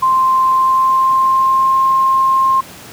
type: tone with pitch glide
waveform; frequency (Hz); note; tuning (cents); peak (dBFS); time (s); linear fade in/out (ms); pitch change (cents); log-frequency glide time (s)
sine; 1046 to 1061.8; C6 to C6; -1 to +25; -9; 0.02-2.61; 10; +26; 0.48-1.79
effects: pink hiss -35 dBFS RMS until 2.92 s + high-pass 100 Hz 12 dB/octave